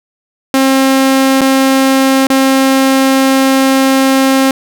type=tone with dropouts; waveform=sawtooth; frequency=267.3 Hz; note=C4; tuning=37 cents sharp; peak=-3 dBFS; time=0.54-4.51 s; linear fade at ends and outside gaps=1 ms; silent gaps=1.41-1.416 / 2.27-2.301 s; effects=none